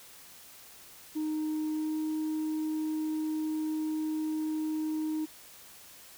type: tone with pitch glide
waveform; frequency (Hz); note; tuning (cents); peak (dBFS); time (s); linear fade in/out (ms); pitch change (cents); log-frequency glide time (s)
sine; 309.3 to 311.3; D#4 to D#4; -10 to +1; -27; 1.15-5.26; 20; +11; 1.71-1.95
effects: tanh soft clip ceiling -28 dBFS + white hiss -52 dBFS RMS until 6.17 s